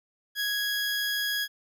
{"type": "tone", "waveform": "20% pulse", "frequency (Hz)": 1661, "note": "G#6", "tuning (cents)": 0, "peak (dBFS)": -22, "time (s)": [0.35, 1.48], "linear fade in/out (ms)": 50, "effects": []}